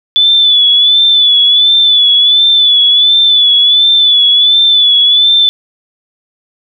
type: tone with vibrato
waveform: sine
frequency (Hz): 3465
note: A7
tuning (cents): -27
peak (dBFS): -4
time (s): 0.16-5.49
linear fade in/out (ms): 0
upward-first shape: sine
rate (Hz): 1.4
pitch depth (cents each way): 51
effects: none